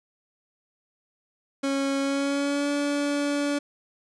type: tone with pitch glide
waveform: 30% pulse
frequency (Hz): 274.8 to 287.6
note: C#4 to D4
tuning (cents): -15 to -36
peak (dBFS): -21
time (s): 1.63-3.59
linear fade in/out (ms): 10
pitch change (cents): +79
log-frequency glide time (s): 2-2.7
effects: resampled to 22050 Hz